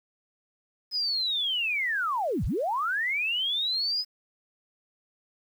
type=linear two-way sweep; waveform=sine; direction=down then up; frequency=5100 to 32.77 to 5100 Hz; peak=-25 dBFS; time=0.91-4.05 s; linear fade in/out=50 ms; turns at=2.45 s; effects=9-bit